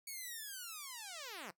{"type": "linear sweep", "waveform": "5% pulse", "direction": "down", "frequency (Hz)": [2252, 156.9], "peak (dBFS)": -34, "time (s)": [0.07, 1.51], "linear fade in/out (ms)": 5, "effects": ["noise-tail reverb RT60 0.1 s tail -19 dB re dry"]}